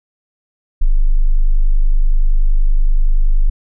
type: tone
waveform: sine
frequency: 25.29 Hz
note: G#0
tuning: 45 cents flat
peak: -7 dBFS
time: 0.81-3.5 s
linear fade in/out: 10 ms
effects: none